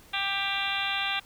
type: harmonic tone with a mistuned harmonic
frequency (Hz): 394.6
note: G4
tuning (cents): +11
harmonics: 2 / 3 / 4 / 5 / 6 / 7 / 8 / 9 / 10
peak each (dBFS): -35 / -37 / -35 / -38 / -34 / -34 / -36 / -34 / -39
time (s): 0.13-1.2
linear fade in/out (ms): 10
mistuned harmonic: 8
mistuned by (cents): +47
effects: pink hiss -54 dBFS RMS until 1.25 s